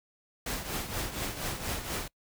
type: noise with tremolo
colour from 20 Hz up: pink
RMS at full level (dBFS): -32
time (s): 0.46-2.08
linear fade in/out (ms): 5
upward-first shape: triangle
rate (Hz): 4.2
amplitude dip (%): 70
effects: noise-tail reverb RT60 0.1 s tail -24 dB re dry